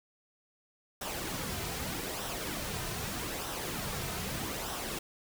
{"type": "noise with flanger", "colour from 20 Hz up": "pink", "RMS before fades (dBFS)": -37, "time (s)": [1.01, 4.99], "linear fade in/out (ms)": 5, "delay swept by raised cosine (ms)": [0.43, 3.63], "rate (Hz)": 0.81, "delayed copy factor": -0.5, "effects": []}